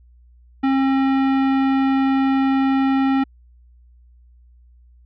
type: tone with hard clipping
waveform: sine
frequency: 268.9 Hz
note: C4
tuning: 47 cents sharp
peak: -17 dBFS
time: 0.63-3.24 s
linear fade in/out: 10 ms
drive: 18 dB
effects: added 60 Hz sine -47 dBFS peak until 5.05 s + low-pass 3000 Hz 12 dB/octave